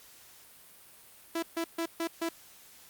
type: tone bursts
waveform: sawtooth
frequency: 332.2 Hz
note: E4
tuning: 13 cents sharp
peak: -26 dBFS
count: 5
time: 1.35-2.29 s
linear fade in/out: 5 ms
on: 76 ms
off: 140 ms
effects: white hiss -55 dBFS RMS until 2.89 s + Opus 48 kbps